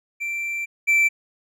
triangle tone pair in turn, 2349 / 2335 Hz, D7 / D7, 0 / -11 cents, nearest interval unison, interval 11 cents, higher first, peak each -23 / -13 dBFS, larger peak second, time 0.2-0.66 / 0.87-1.09 s, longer first, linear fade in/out 20 ms, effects none

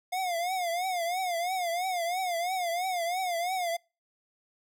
square tone with vibrato, 713 Hz, F5, 36 cents sharp, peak -29 dBFS, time 0.12-3.77 s, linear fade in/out 10 ms, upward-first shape triangle, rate 3 Hz, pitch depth 130 cents each way, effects noise-tail reverb RT60 0.3 s tail -26 dB re dry

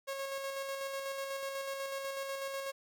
sawtooth tone with tremolo, 546 Hz, C#5, 26 cents flat, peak -32 dBFS, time 0.07-2.72 s, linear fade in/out 20 ms, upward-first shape square, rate 8.1 Hz, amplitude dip 30%, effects none

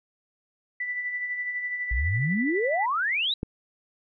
sine tone with tremolo, 1977 Hz, B6, 1 cent sharp, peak -26 dBFS, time 0.8-2.86 s, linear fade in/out 5 ms, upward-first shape sine, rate 12 Hz, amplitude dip 45%
sine exponential sweep, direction up, 53 to 3988 Hz, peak -23 dBFS, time 1.91-3.34 s, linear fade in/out 5 ms
click, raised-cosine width 3 ms, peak -16 dBFS, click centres 3.431 s
effects none

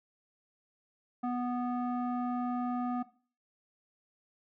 square tone with low-pass filter, 245.9 Hz, B3, 7 cents flat, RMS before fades -33 dBFS, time 1.23-3.03 s, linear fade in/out 10 ms, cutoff 990 Hz, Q 6.7, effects noise-tail reverb RT60 0.4 s tail -17 dB re dry

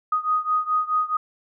sine beating tone pair, 1244.5 / 1249.2 Hz, D#6 / D#6, 0 / +7 cents, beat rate 4.7 Hz, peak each -22 / -24 dBFS, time 0.12-1.17 s, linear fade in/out 5 ms, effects none

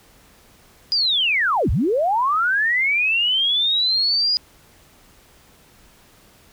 sine linear two-way sweep, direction down then up, 4950 to 43.65 to 4950 Hz, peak -16 dBFS, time 0.92-4.37 s, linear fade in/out 0 ms, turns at 1.7 s, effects pink hiss -52 dBFS RMS until 6.52 s

